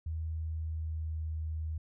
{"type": "tone with pitch glide", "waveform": "sine", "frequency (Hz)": [80, 78.94], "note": ["D#2", "D#2"], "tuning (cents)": [49, 26], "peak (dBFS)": -33, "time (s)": [0.06, 1.78], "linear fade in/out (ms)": 5, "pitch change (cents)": -23, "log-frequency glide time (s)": [0.23, 1.34], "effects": []}